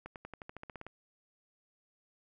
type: accelerating click train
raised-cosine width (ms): 0.5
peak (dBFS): -29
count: 12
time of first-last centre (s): 0.06-0.866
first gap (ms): 98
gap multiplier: 0.94
effects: none